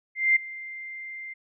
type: tone with ADSR envelope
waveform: sine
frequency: 2093 Hz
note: C7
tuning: in tune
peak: -15 dBFS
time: 0.15-1.34 s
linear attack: 210 ms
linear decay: 9 ms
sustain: -20 dB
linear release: 15 ms
effects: none